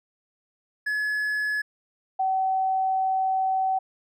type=tone pair in turn; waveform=triangle / sine; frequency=1702 / 761 Hz; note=G#6 / F#5; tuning=+42 / +48 cents; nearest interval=octave + major second; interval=1394 cents; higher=first; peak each=-22 / -21 dBFS; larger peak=second; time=0.86-1.62 / 2.19-3.79 s; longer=second; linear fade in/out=10 ms; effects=none